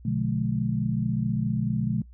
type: chord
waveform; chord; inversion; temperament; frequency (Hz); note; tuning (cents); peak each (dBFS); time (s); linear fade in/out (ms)
sine; B diminished seventh; none; just; 123.47 / 148.16 / 177.8 / 213.4; B2 / D3 / F3 / Ab3; 0 / +16 / +31 / +47; -28 / -30 / -30 / -28; 0.05-2.02; 5
effects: noise-tail reverb RT60 0.1 s tail -22 dB re dry + added 60 Hz sine -45 dBFS peak until 2.13 s